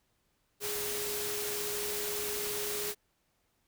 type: tone in noise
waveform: sine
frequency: 415.5 Hz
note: G#4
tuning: 1 cent sharp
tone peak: -38 dBFS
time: 0.6-2.95 s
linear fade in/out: 50 ms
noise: white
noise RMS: -36 dBFS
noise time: 0.6-2.95 s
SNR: -5 dB
effects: pink hiss -75 dBFS RMS until 3.67 s